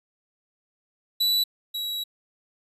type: tone pair in turn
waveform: 45% pulse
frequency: 3951 / 3888 Hz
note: B7 / B7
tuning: 0 / -28 cents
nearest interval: unison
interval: 28 cents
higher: first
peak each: -20 / -28 dBFS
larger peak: first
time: 1.2-1.44 / 1.74-2.04 s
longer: second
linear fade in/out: 10 ms
effects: resampled to 32000 Hz